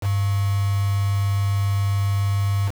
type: tone with quantisation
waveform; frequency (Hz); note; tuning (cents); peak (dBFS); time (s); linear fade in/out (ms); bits
sine; 99.6; G2; +28; -18; 0.01-2.72; 50; 5
effects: none